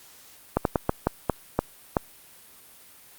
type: slowing click train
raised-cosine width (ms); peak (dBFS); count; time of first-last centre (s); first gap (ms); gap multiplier
1; -6; 8; 0.57-1.968; 82; 1.29
effects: white hiss -51 dBFS RMS until 3.18 s + Opus 48 kbps